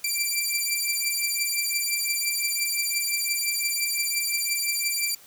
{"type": "beating tone pair", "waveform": "10% pulse", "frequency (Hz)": [2347, 2352.8], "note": ["D7", "D7"], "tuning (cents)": [-2, 3], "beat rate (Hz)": 5.8, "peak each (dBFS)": -18, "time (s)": [0.04, 5.15], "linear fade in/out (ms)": 5, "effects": ["white hiss -51 dBFS RMS until 5.26 s"]}